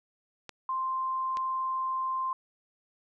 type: clicks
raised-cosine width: 0.2 ms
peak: -23 dBFS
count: 2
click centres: 0.493 / 1.371 s
type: tone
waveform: sine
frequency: 1046.5 Hz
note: C6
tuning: in tune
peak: -28 dBFS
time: 0.69-2.33 s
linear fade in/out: 2 ms
effects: none